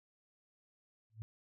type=tone with exponential growth; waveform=sine; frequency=110 Hz; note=A2; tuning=in tune; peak=-37 dBFS; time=1.1-1.22 s; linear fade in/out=0 ms; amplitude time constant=24 ms; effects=none